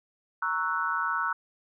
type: chord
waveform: sine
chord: F# dominant seventh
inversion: first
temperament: equal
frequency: 932.3 / 1108.7 / 1318.5 / 1480 Hz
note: A#5 / C#6 / E6 / F#6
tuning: 0 / 0 / 0 / 0 cents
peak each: -34 / -33 / -30 / -30 dBFS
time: 0.42-1.33 s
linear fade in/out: 5 ms
effects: none